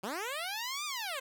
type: linear two-way sweep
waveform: 10% pulse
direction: up then down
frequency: 174.61 to 1234 to 502 Hz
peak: -27 dBFS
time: 0.03-1.2 s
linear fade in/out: 10 ms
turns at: 0.85 s
effects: none

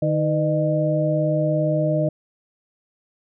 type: tone cluster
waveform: sine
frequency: 152.8 / 314.5 / 493.5 / 611 Hz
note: D#3 / D#4 / B4 / D#5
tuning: -31 / +19 / -1 / -32 cents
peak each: -21 / -26 / -30 / -21 dBFS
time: 0.02-2.09 s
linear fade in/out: 5 ms
effects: none

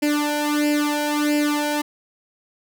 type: tone with flanger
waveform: sawtooth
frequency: 295.8 Hz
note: D4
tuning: 13 cents sharp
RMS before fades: -21 dBFS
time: 0.02-1.82 s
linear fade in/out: 10 ms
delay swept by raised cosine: 0.4 to 1.29 ms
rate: 1.5 Hz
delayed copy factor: +0.9
effects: none

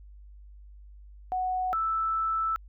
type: tone pair in turn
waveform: sine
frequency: 740 / 1318.5 Hz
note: F#5 / E6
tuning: 0 / 0 cents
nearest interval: minor seventh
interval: 1000 cents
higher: second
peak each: -26 / -25 dBFS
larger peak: second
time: 1.32-1.73 / 1.73-2.56 s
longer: second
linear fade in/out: 0 ms
effects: added 50 Hz sine -46 dBFS peak until 2.68 s

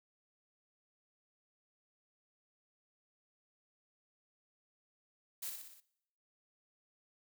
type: noise with echo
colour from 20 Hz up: blue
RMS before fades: -41 dBFS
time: 5.42-5.5 s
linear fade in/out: 10 ms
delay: 61 ms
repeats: 5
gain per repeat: -4 dB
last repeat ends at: 5.805 s
effects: noise-tail reverb RT60 0.8 s tail -21 dB re dry

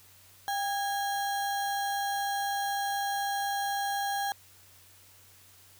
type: tone with sample-and-hold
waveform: sine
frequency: 798 Hz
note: G5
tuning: 31 cents sharp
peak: -28 dBFS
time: 0.48-4.32 s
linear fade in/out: 0 ms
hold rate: 2450 Hz
effects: added 94 Hz sine -63 dBFS peak until 5.79 s + white hiss -57 dBFS RMS until 5.79 s

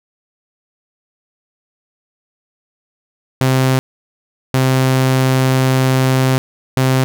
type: tone bursts at uneven times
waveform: sawtooth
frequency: 130.81 Hz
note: C3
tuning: in tune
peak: -7 dBFS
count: 3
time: 3.41-3.79 / 4.54-6.38 / 6.77-7.04 s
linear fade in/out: 0 ms
effects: none

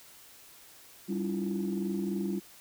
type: tone cluster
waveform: sine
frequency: 196.2 / 282 / 323.6 / 346.6 Hz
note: G3 / C#4 / E4 / F4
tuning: +2 / +30 / -32 / -13 cents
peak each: -31 / -39 / -37 / -35 dBFS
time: 1.08-2.4 s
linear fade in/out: 20 ms
effects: tanh soft clip ceiling -22 dBFS + white hiss -54 dBFS RMS until 2.6 s

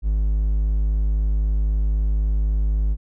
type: tone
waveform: triangle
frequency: 51.91 Hz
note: G#1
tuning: in tune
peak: -15 dBFS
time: 0.02-2.97 s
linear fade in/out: 50 ms
effects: none

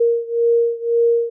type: beating tone pair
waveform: sine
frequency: 466.7 / 468.6 Hz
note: A#4 / A#4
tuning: +2 / +9 cents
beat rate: 1.9 Hz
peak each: -16 / -18 dBFS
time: 0-1.3 s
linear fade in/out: 10 ms
effects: none

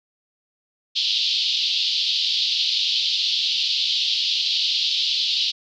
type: band-pass noise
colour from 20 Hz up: white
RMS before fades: -22 dBFS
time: 0.95-5.52 s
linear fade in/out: 20 ms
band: 3000 to 4600 Hz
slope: 48 dB/octave
effects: none

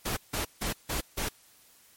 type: noise bursts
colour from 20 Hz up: pink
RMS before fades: -31 dBFS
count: 5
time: 0.05-1.29 s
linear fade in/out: 10 ms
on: 120 ms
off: 160 ms
effects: white hiss -59 dBFS RMS until 1.96 s + MP3 64 kbps

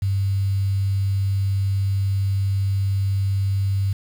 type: tone with quantisation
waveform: sine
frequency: 97.8 Hz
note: G2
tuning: 4 cents flat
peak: -18 dBFS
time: 0.02-3.93 s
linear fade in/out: 5 ms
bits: 7
effects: none

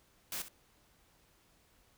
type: noise with echo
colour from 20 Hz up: white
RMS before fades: -39 dBFS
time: 0.32-0.42 s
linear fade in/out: 2 ms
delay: 64 ms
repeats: 1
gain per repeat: -12 dB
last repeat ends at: 0.484 s
effects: pink hiss -68 dBFS RMS until 1.97 s

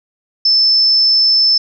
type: tone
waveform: sine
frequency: 5274 Hz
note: E8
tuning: in tune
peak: -8 dBFS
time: 0.45-1.58 s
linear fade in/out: 5 ms
effects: none

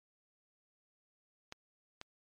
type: clicks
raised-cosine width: 0.2 ms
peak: -27 dBFS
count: 2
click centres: 1.524 / 2.014 s
effects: MP3 96 kbps

